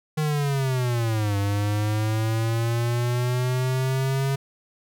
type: linear two-way sweep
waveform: square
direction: down then up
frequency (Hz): 155.56 to 99.7 to 137.4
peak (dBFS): -22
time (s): 0.17-4.36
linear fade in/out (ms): 10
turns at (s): 1.37
effects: none